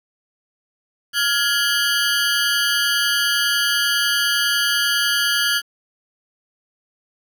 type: ring-modulated tone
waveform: 20% pulse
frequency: 1542 Hz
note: G6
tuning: 29 cents flat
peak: -9 dBFS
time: 1.13-5.62 s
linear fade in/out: 50 ms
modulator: 135 Hz
effects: 8-bit